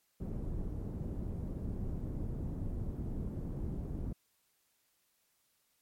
pink low-pass noise, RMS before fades -38 dBFS, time 0.2-4.13 s, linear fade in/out 5 ms, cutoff 270 Hz, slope 12 dB/octave, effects white hiss -75 dBFS RMS until 5.81 s + MP3 64 kbps

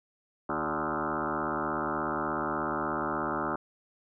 sine tone with frequency modulation, 809 Hz, G#5, 46 cents flat, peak -28 dBFS, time 0.49-3.56 s, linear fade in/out 5 ms, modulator 76.6 Hz, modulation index 7.9, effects none

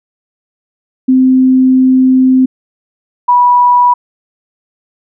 sine tone pair in turn, 259 / 977.9 Hz, C4 / B5, -17 / -17 cents, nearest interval octave + major seventh, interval 2300 cents, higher second, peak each -4 dBFS, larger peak neither, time 1.08-2.46 / 3.28-3.94 s, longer first, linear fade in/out 10 ms, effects none

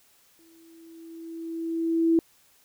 sine tone with exponential growth, 329.6 Hz, E4, in tune, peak -16 dBFS, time 0.39-2.19 s, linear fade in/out 1 ms, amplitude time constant 390 ms, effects white hiss -61 dBFS RMS until 2.64 s

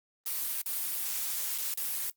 blue noise with dropouts, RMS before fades -33 dBFS, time 0.26-2.1 s, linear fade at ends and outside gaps 2 ms, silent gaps 0.617-0.659 / 1.579-1.583 / 1.74-1.773 s, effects noise-tail reverb RT60 0.1 s tail -22 dB re dry + Opus 32 kbps

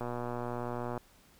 click train, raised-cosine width 1 ms, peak -23 dBFS, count 118, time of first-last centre 0.01-0.977 s, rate 121 Hz, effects pink hiss -62 dBFS RMS until 1.39 s

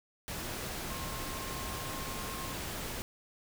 sine tone in noise, 1068 Hz, C6, 35 cents sharp, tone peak -45 dBFS, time 0.9-2.53 s, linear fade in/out 0 ms, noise pink, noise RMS -39 dBFS, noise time 0.28-3.02 s, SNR -9 dB, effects none

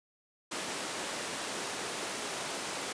pink high-pass noise, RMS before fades -37 dBFS, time 0.51-2.93 s, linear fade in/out 10 ms, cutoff 310 Hz, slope 12 dB/octave, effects resampled to 22050 Hz

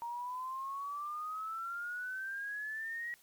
sine exponential sweep, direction up, 932.3 to 1917 Hz, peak -37 dBFS, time 0.02-3.14 s, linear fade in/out 0 ms, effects white hiss -64 dBFS RMS until 3.22 s + MP3 96 kbps

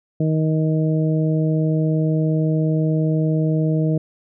harmonic tone, 157.1 Hz, D#3, 17 cents sharp, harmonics 1 / 2 / 3 / 4, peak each -17 / -23 / -27 / -29 dBFS, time 0.2-3.98 s, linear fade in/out 5 ms, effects none

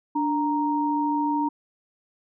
sine tone pair together, 293.7 / 932.4 Hz, D4 / A#5, 0 / 0 cents, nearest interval octave + minor sixth, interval 2000 cents, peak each -24 dBFS, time 0.15-1.49 s, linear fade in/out 10 ms, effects none

